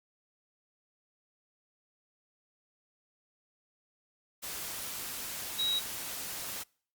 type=tone in noise; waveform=sine; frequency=3836 Hz; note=A#7; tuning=49 cents sharp; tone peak=-28 dBFS; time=5.58-5.8 s; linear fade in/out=20 ms; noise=white; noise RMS=-39 dBFS; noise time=4.42-6.64 s; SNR=+8 dB; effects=noise-tail reverb RT60 0.5 s tail -26 dB re dry + Opus 48 kbps